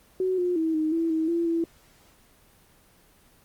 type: tone with pitch steps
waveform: sine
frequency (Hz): 372.6 / 356.8 / 322.2 / 312 / 330.3 / 319.4 / 338.4 / 332.7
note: F#4 / F4 / E4 / D#4 / E4 / D#4 / E4 / E4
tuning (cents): +12 / +37 / -39 / +5 / +4 / +45 / +45 / +16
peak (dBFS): -22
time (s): 0.2-1.64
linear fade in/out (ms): 2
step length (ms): 180
effects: pink hiss -58 dBFS RMS until 3.44 s + Opus 24 kbps